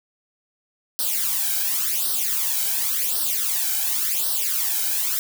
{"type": "noise with flanger", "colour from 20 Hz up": "blue", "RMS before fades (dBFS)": -23, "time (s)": [0.99, 5.19], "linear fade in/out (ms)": 0, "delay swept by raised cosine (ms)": [0.21, 1.31], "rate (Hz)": 0.91, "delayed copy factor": 0.85, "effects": []}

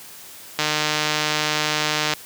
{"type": "click train", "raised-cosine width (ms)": 0.2, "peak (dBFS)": -3, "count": 236, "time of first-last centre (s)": [0.59, 2.136], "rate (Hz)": 152, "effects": ["white hiss -41 dBFS RMS until 2.25 s", "high-pass 80 Hz 12 dB/octave"]}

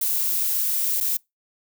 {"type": "noise with dropouts", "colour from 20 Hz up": "violet", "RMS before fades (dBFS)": -23, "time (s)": [0.01, 1.17], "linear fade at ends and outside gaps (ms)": 5, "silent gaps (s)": [1.003, 1.008], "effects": ["noise-tail reverb RT60 0.2 s tail -26 dB re dry"]}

